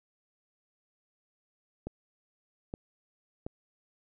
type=clicks; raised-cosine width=2 ms; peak=-23 dBFS; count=3; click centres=1.87 / 2.739 / 3.465 s; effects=none